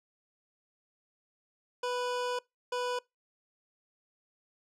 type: tone bursts at uneven times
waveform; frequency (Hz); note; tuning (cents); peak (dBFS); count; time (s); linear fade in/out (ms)
25% pulse; 493.9; B4; 0; -27; 2; 1.83-2.39 / 2.72-2.99; 5
effects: noise-tail reverb RT60 0.2 s tail -24 dB re dry + low-pass 7000 Hz 12 dB/octave